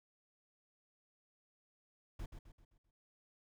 brown noise with echo, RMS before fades -43 dBFS, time 2.19-2.26 s, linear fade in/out 5 ms, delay 130 ms, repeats 5, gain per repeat -7 dB, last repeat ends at 2.91 s, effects none

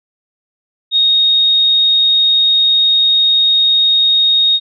sine tone, 3729 Hz, A#7, in tune, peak -8 dBFS, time 0.91-4.6 s, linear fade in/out 50 ms, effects none

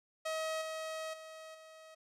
sawtooth tone with level steps, 636 Hz, D#5, 38 cents sharp, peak -31 / -35 / -44 / -49 dBFS, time 0.25-1.95 s, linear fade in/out 10 ms, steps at 0.61 / 1.13 / 1.54 s, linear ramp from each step 10 ms, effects low-pass 10000 Hz 12 dB/octave

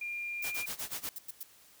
sine tone, 2400 Hz, D7, 37 cents sharp, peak -35 dBFS, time 0.01-0.66 s, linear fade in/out 5 ms
violet noise bursts, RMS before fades -40 dBFS, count 9, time 0.42-1.432 s, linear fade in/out 5 ms, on 28 ms, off 95 ms
white noise with tremolo, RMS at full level -37 dBFS, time 0.44-1.09 s, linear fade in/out 0 ms, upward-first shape sine, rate 8.3 Hz, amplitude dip 90%
effects white hiss -60 dBFS RMS until 1.8 s

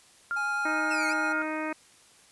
sine tone with pitch glide, 1396.9 to 1414.8 Hz, F6 to F6, 0 to +22 cents, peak -27 dBFS, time 0.31-1.42 s, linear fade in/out 0 ms, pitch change +22 cents, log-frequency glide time 0.69-0.87 s
square tone with vibrato, 830.6 Hz, G#5, in tune, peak -35 dBFS, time 0.36-1.33 s, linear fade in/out 10 ms, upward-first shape triangle, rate 9.5 Hz, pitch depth 13 cents each way
harmonic tone, 311.1 Hz, D#4, in tune, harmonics 1 / 2 / 3 / 4 / 5 / 6 / 7 / 8, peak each -33 / -36 / -38 / -39 / -40 / -41 / -41 / -42 dBFS, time 0.65-1.73 s, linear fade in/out 5 ms
sawtooth exponential two-way sweep, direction down then up, 2731 to 2115 to 2731 Hz, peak -30 dBFS, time 0.9-1.14 s, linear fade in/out 20 ms, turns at 1.08 s
effects white hiss -57 dBFS RMS until 2.31 s + resampled to 24000 Hz

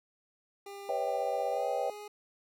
25% pulse tone with pitch glide, 399.8 to 416.1 Hz, G4 to G#4, +34 to +3 cents, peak -39 dBFS, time 0.66-2.08 s, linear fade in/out 5 ms, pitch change +69 cents, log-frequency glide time 1.51-1.65 s
sine chord, C# half-diminished seventh, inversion third, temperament equal with one note detuned, 493.9 / 554.4 / 642.7 / 784 Hz, B4 / C#5 / E5 / G5, 0 / 0 / -44 / 0 cents, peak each -35 / -35 / -36 / -34 dBFS, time 0.89-1.9 s, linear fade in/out 2 ms
effects none

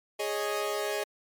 sawtooth chord, Ab suspended fourth, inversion none, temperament equal, 415.3 / 554.4 / 622.3 Hz, Ab4 / Db5 / Eb5, 0 / 0 / 0 cents, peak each -28 / -32 / -30 dBFS, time 0.19-1.04 s, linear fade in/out 10 ms, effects MP3 96 kbps

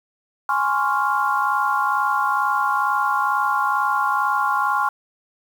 sine chord, Db major seventh, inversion second, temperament equal, 830.6 / 1046.5 / 1108.7 / 1396.9 Hz, Ab5 / C6 / Db6 / F6, 0 / 0 / 0 / 0 cents, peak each -23 dBFS, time 0.49-4.89 s, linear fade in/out 2 ms, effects 7-bit

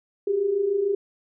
sine tone pair together, 376.3 / 403 Hz, F#4 / G4, +29 / +48 cents, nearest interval minor second, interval 119 cents, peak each -28 / -21 dBFS, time 0.27-0.95 s, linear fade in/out 5 ms, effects none

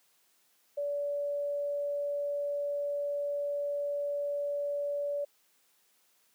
sine tone, 575 Hz, D5, 37 cents flat, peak -30 dBFS, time 0.77-5.25 s, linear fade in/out 10 ms, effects white hiss -69 dBFS RMS until 6.34 s + high-pass 200 Hz 12 dB/octave

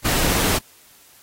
pink noise, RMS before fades -20 dBFS, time 0.04-0.59 s, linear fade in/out 20 ms, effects white hiss -51 dBFS RMS until 1.22 s + AAC 48 kbps

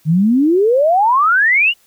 sine exponential sweep, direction up, 148.1 to 2960 Hz, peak -9 dBFS, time 0.05-1.74 s, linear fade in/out 50 ms, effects white hiss -54 dBFS RMS until 1.86 s

